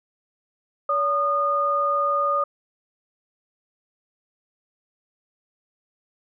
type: tone pair together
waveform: sine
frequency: 569 / 1223.9 Hz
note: C#5 / D#6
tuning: +45 / -29 cents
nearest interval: octave + minor second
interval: 1326 cents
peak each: -25 / -20 dBFS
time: 0.89-2.44 s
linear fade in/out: 5 ms
effects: none